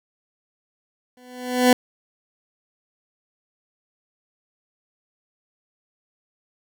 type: tone with exponential growth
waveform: 20% pulse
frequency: 249.8 Hz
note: B3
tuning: 20 cents sharp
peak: -5 dBFS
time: 1.17-1.73 s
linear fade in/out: 2 ms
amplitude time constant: 120 ms
effects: none